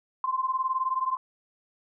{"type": "beating tone pair", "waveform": "sine", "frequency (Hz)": [1037, 1056], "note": ["C6", "C6"], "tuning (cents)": [-16, 16], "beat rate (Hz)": 19, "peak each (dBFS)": [-27, -29], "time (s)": [0.24, 1.17], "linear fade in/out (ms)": 2, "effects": []}